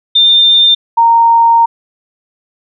sine tone pair in turn, 3604 / 925.3 Hz, A7 / A#5, +41 / -13 cents, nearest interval 2 octaves, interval 2354 cents, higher first, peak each -4 dBFS, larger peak neither, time 0.15-0.75 / 0.97-1.66 s, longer second, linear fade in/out 10 ms, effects none

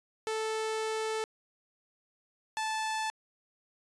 sawtooth tone pair in turn, 439.2 / 874.9 Hz, A4 / A5, -3 / -10 cents, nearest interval octave, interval 1193 cents, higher second, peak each -27 dBFS, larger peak neither, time 0.27-1.24 / 2.57-3.1 s, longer first, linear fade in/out 0 ms, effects resampled to 22050 Hz

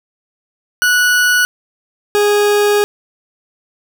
40% pulse tone pair in turn, 1472 / 413.1 Hz, F#6 / G#4, -9 / -9 cents, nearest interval octave + minor seventh, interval 2200 cents, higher first, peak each -9 dBFS, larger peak neither, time 0.82-1.45 / 2.15-2.84 s, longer second, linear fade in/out 0 ms, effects none

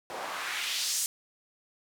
white noise with band-pass filter sweep, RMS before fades -33 dBFS, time 0.1-1.06 s, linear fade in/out 0 ms, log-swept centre 570 to 8200 Hz, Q 1.4, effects none

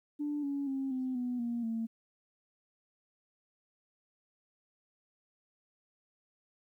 sine tone with pitch steps, 293.7 / 281.2 / 269.3 / 257.9 / 247 / 236.5 / 226.5 Hz, D4 / C#4 / C#4 / C4 / B3 / A#3 / A#3, 0 / +25 / -50 / -25 / 0 / +25 / -50 cents, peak -31 dBFS, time 0.19-1.87 s, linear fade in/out 20 ms, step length 240 ms, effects tanh soft clip ceiling -27 dBFS + 12-bit

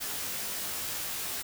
white noise with comb filter, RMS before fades -35 dBFS, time 0-1.43 s, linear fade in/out 20 ms, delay 18 ms, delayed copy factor -0.9, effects none

